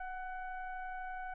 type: tone with frequency modulation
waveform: sine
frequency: 740 Hz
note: F#5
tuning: in tune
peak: -39 dBFS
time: 0-1.34 s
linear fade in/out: 5 ms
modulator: 756 Hz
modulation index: 1
effects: none